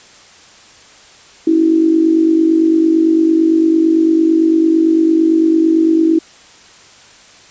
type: tone with amplitude modulation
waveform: sine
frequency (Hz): 324.3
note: E4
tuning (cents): -28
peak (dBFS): -5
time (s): 1.47-6.19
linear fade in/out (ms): 5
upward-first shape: sine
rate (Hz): 48.9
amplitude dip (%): 65
effects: white hiss -42 dBFS RMS until 7.5 s + resampled to 16000 Hz